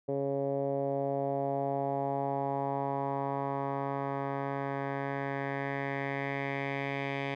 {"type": "tone with low-pass filter sweep", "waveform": "10% pulse", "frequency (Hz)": 138.59, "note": "C#3", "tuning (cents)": 0, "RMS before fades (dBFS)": -33, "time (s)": [0.08, 7.35], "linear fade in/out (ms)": 10, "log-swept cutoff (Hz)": [500, 2600], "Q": 2.9, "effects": []}